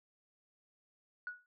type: tone with exponential decay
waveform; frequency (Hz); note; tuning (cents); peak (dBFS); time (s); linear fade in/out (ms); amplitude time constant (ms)
sine; 1464; F#6; -19; -35; 1.27-1.46; 1; 40
effects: tanh soft clip ceiling -31 dBFS